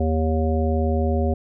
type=harmonic tone; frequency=79.3 Hz; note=D#2; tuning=33 cents sharp; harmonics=1 / 3 / 5 / 7 / 9; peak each=-20 / -25 / -27 / -28 / -30 dBFS; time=0-1.34 s; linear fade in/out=5 ms; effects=none